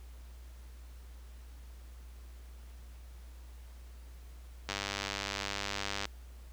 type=click train; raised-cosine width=0.2 ms; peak=-17 dBFS; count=137; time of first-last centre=4.69-6.054 s; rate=99.7 Hz; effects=added 60 Hz sine -47 dBFS peak until 6.52 s + pink hiss -62 dBFS RMS until 6.52 s